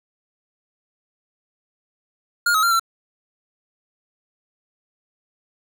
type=tone with pitch steps; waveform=square; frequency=1420 / 1276 / 1382 / 1347 Hz; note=F6 / D#6 / F6 / E6; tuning=+28 / +43 / -19 / +37 cents; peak=-16 dBFS; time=2.46-2.796 s; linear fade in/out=5 ms; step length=84 ms; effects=none